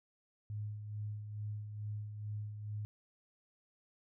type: tone with tremolo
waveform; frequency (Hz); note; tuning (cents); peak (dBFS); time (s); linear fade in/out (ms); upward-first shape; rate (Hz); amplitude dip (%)
sine; 105.2; G#2; +23; -37; 0.5-2.85; 0; sine; 2.3; 50
effects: none